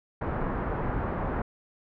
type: low-pass noise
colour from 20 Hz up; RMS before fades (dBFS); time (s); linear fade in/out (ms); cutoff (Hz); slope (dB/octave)
pink; -30; 0.21-1.42; 5; 1500; 24
effects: none